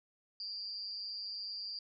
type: tone with amplitude modulation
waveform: sine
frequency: 4728 Hz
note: D8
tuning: 11 cents sharp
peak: -36 dBFS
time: 0.4-1.79 s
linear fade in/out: 2 ms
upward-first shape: sine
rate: 205 Hz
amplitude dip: 75%
effects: none